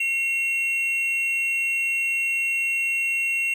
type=tone pair together; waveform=triangle; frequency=2160 / 2732 Hz; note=C#7 / F7; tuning=-45 / -39 cents; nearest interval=major third; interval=406 cents; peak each=-30 / -20 dBFS; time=0-3.54 s; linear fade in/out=5 ms; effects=none